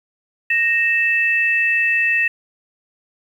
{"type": "tone pair together", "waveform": "sine", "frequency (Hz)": [1862.6, 2637], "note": ["A#6", "E7"], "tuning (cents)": [-2, 0], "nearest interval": "tritone", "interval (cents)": 602, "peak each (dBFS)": -17, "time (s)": [0.5, 2.28], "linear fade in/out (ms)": 5, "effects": ["8-bit"]}